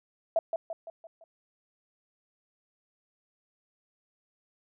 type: tone with echo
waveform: sine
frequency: 660 Hz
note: E5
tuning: 2 cents sharp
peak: -21 dBFS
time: 0.36-0.39 s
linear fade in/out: 2 ms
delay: 170 ms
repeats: 5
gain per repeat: -6 dB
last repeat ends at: 1.24 s
effects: none